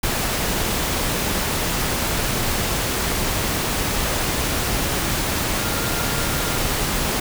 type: tone in noise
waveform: sine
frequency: 1400 Hz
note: F6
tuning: 4 cents sharp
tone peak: -33 dBFS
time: 5.59-6.58 s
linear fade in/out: 5 ms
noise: pink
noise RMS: -22 dBFS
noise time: 0.03-7.2 s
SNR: -14 dB
effects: none